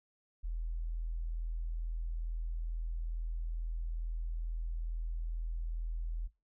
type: tone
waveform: sine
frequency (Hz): 41.14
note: E1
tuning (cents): -3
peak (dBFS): -34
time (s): 0.43-6.28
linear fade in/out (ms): 20
effects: noise-tail reverb RT60 0.2 s tail -17 dB re dry